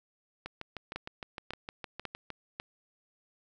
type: two click trains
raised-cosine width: 0.3 ms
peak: -20 / -23 dBFS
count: 4 / 13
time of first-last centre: 0.96-2.599 / 0.46-2.303 s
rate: 1.83 / 6.51 Hz
effects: none